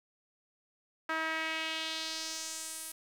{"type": "tone with band-pass filter sweep", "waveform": "sawtooth", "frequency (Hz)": 320, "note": "D#4", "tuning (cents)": 49, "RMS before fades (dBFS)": -37, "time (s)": [1.09, 2.92], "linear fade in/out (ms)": 5, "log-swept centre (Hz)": [1500, 11000], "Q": 2, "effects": ["10-bit"]}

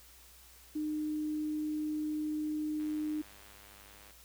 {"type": "tone", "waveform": "sine", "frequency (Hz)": 304.8, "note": "D#4", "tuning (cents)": -36, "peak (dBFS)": -32, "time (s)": [0.75, 3.22], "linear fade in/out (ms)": 10}
{"type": "click train", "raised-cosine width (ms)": 0.3, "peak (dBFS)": -40, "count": 133, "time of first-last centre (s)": [2.8, 4.107], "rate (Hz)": 101}
{"effects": ["added 60 Hz sine -61 dBFS peak until 4.24 s", "white hiss -58 dBFS RMS until 4.24 s"]}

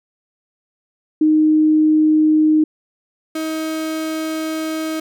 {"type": "tone pair in turn", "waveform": ["sine", "35% pulse"], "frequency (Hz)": [309.4, 316.6], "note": ["D#4", "D#4"], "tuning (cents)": [-10, 30], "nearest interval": "unison", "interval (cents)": 40, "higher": "second", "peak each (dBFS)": [-10, -19], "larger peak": "first", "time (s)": [[1.21, 2.64], [3.35, 5]], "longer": "second", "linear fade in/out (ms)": 5, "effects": []}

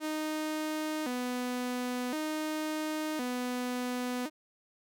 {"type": "tone with vibrato", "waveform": "sawtooth", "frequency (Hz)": 277.2, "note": "C#4", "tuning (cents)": 0, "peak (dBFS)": -28, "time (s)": [0, 4.3], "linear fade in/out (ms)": 50, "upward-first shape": "square", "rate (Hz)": 0.47, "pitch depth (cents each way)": 190, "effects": []}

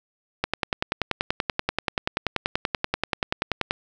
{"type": "click train", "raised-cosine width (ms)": 0.3, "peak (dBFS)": -6, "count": 35, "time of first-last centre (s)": [0.44, 3.709], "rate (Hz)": 10.4, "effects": []}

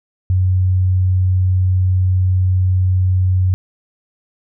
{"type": "tone", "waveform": "sine", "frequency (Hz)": 92.5, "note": "F#2", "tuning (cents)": 0, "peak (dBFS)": -11, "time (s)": [0.3, 3.54], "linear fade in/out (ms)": 0, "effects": []}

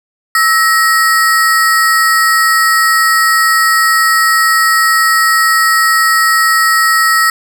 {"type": "ring-modulated tone", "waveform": "square", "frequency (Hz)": 1600, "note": "G6", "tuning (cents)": 35, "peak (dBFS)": -5, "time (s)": [0.35, 7.3], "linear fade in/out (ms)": 2, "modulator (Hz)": 291, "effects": []}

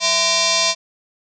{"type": "tone with frequency modulation", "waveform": "sine", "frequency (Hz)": 660, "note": "E5", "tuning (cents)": 2, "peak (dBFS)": -14, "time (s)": [0, 0.75], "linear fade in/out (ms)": 50, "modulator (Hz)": 844, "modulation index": 6.9, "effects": []}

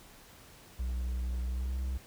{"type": "tone with pitch glide", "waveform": "triangle", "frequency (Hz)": [61.74, 64.66], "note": ["B1", "C2"], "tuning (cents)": [0, -20], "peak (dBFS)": -29, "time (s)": [0.79, 1.98], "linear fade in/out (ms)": 10, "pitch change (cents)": 80, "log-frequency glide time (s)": [1.48, 1.76], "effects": ["pink hiss -55 dBFS RMS until 2.06 s"]}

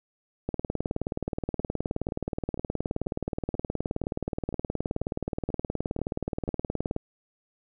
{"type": "two click trains", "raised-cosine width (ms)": 2, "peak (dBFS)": [-24, -15], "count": [11, 124], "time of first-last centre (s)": [[1.6, 6.478], [0.49, 6.964]], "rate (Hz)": [2.05, 19], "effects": []}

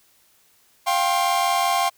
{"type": "chord", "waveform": "45% pulse", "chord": "F suspended second", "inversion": "none", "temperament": "equal with one note detuned", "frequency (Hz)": [698.5, 784, 1067.9], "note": ["F5", "G5", "C6"], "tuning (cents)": [0, 0, 35], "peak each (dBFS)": -23, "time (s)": [0.86, 1.9], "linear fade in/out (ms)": 20, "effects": ["white hiss -59 dBFS RMS until 1.97 s"]}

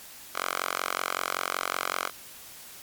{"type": "tone with high-pass filter", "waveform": "5% pulse", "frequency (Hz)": 45.3, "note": "F#1", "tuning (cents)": -36, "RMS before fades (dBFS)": -31, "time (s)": [0.33, 2.11], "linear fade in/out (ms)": 50, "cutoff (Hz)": 1000, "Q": 1.9, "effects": ["white hiss -46 dBFS RMS until 2.82 s", "MP3 96 kbps"]}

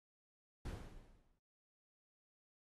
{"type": "noise with exponential decay", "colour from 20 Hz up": "brown", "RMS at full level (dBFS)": -40, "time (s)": [0.65, 1.39], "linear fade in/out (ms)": 5, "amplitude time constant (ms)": 160, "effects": ["AAC 32 kbps"]}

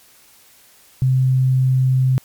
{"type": "tone", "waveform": "sine", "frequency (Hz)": 130, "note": "C3", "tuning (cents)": -11, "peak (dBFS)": -12, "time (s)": [1.02, 2.18], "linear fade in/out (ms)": 0, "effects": ["white hiss -50 dBFS RMS until 2.24 s", "MP3 96 kbps"]}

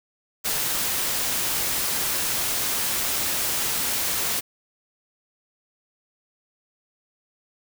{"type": "noise", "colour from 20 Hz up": "white", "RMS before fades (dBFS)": -25, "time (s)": [0.44, 4.41], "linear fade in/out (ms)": 20, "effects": []}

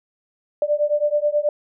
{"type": "beating tone pair", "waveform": "sine", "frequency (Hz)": [587.3, 596.6], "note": ["D5", "D5"], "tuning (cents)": [0, 27], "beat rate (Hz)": 9.3, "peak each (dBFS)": -20, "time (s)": [0.62, 1.49], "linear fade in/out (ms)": 2, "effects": []}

